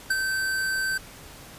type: tone with ADSR envelope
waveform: square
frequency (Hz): 1548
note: G6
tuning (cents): -22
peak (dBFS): -20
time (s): 0.1-0.98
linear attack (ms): 7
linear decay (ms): 37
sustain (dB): -5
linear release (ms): 8
effects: pink hiss -45 dBFS RMS until 1.58 s + resampled to 32000 Hz